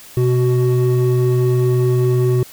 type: tone pair together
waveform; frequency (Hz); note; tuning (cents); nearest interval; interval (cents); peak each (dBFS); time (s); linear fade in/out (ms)
triangle; 125.6 / 371.8; B2 / F#4; +30 / +8; octave + perfect fifth; 1878; -11 / -14; 0.17-2.43; 2
effects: tanh soft clip ceiling -5 dBFS + white hiss -40 dBFS RMS until 2.52 s